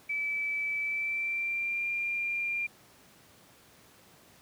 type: tone with pitch glide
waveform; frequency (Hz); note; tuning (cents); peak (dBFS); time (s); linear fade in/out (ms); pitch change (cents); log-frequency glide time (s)
sine; 2307 to 2392; D7 to D7; -31 to +31; -29; 0.09-2.67; 10; +62; 0.8-1.87
effects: pink hiss -58 dBFS RMS until 4.41 s + high-pass 100 Hz 12 dB/octave

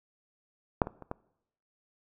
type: clicks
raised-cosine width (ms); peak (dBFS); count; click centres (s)
1; -8 / -22 / -30 / -20; 4; 0.818 / 0.871 / 1.023 / 1.114
effects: noise-tail reverb RT60 0.8 s tail -23 dB re dry

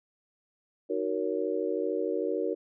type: chord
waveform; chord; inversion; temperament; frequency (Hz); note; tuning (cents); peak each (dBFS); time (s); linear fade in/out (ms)
sine; D# minor seventh; none; just; 311.1 / 373.4 / 466.7 / 560; D#4 / F#4 / A#4 / C#5; 0 / +16 / +2 / +18; -34 / -32 / -31 / -35; 0.89-2.55; 20
effects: none

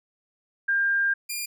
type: tone pair in turn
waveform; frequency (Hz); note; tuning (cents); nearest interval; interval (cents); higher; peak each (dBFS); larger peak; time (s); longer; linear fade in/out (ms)
sine / 10% pulse; 1600 / 2406; G6 / D7; +35 / +41; perfect fifth; 706; second; -20; neither; 0.68-1.14 / 1.29-1.46; first; 10
effects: none

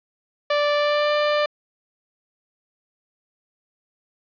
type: tone with pitch glide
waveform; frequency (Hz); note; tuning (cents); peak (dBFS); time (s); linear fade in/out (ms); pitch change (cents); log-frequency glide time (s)
sawtooth; 586 to 593.8; D5 to D5; -4 to +19; -14; 0.5-1.46; 5; +23; 0.75-1.13
effects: resampled to 11025 Hz + 9-bit

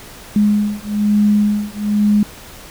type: beating tone pair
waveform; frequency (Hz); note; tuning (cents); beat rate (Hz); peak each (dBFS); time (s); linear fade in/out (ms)
sine; 207.7 / 208.8; G#3 / G#3; 0 / +10; 1.1; -15; 0.36-2.23; 2
effects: pink hiss -37 dBFS RMS until 2.7 s

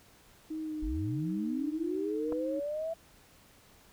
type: tone with vibrato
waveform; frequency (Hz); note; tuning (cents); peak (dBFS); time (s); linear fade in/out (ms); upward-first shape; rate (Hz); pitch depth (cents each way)
sine; 311.1; D#4; 0; -34; 0.5-2.6; 10; sine; 2.7; 22
type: linear sweep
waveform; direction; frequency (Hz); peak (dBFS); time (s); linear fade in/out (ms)
sine; up; 36.71 to 666; -32; 0.82-2.94; 10
type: clicks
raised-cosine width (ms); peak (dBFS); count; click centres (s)
1; -27; 2; 2.323 / 2.326
effects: pink hiss -60 dBFS RMS until 3.92 s

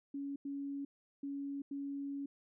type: tone bursts at uneven times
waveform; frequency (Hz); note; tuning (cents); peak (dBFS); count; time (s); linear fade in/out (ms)
sine; 280; C#4; +18; -38; 4; 0.14-0.36 / 0.45-0.85 / 1.23-1.62 / 1.71-2.26; 5
effects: none

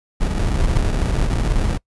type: noise with sample-and-hold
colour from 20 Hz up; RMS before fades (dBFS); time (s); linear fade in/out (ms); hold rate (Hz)
brown; -18; 0.2-1.78; 20; 1050
effects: noise-tail reverb RT60 0.1 s tail -24 dB re dry + resampled to 24000 Hz

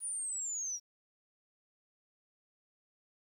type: linear sweep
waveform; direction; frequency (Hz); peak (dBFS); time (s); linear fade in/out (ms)
sine; down; 9710 to 5588; -35; 0-0.8; 50
effects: 11-bit

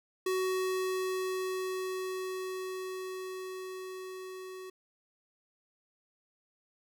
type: tone with level ramp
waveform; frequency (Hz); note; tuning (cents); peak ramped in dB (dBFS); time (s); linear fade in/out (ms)
square; 373.7; F#4; +17; -29 to -43; 0.26-4.7; 5
effects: none

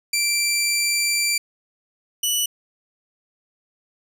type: tone pair in turn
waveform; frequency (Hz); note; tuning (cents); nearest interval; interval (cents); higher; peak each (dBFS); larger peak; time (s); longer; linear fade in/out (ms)
15% pulse; 2349 / 2960; D7 / F#7; 0 / 0; major third; 400; second; -12; neither; 0.13-1.38 / 2.23-2.46; first; 5
effects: none

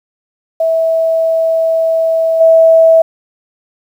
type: tone with level steps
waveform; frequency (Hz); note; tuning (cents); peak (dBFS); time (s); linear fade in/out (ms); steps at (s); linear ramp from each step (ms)
sine; 652; E5; -19; -9 / -3; 0.6-3.02; 5; 2.4; 10
effects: 7-bit

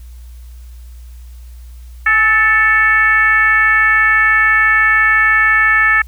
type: tone with frequency modulation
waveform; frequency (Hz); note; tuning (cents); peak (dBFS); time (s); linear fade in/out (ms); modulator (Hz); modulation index
sine; 1760; A6; 0; -8; 2.06-6.02; 5; 457; 0.9
effects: added 60 Hz sine -31 dBFS peak until 6.07 s + white hiss -51 dBFS RMS until 6.07 s

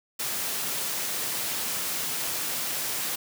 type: high-pass noise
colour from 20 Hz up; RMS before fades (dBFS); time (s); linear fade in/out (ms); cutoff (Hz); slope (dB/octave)
white; -30; 0.19-3.16; 10; 110; 24
effects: none

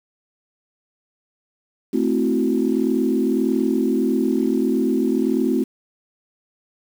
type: chord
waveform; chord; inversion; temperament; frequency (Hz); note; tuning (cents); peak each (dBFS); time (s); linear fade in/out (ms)
sine; F# half-diminished seventh; first; equal; 220 / 261.6 / 329.6 / 370; A3 / C4 / E4 / F#4; 0 / 0 / 0 / 0; -22 / -20 / -23 / -23; 1.93-5.64; 10
effects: tanh soft clip ceiling -6 dBFS + 7-bit

